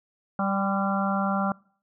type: harmonic tone with a mistuned harmonic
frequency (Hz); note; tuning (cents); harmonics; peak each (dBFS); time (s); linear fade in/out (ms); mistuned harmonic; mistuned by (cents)
196; G3; 0; 1 / 3 / 4 / 5 / 6 / 7; -26 / -32 / -30 / -36 / -33 / -31; 0.39-1.52; 2; 5; +52
effects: noise-tail reverb RT60 0.5 s tail -24 dB re dry